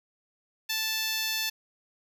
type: tone with high-pass filter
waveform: 10% pulse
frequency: 880 Hz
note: A5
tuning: in tune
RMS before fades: -30 dBFS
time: 0.69-1.5 s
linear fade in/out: 10 ms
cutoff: 2000 Hz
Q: 0.54
effects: none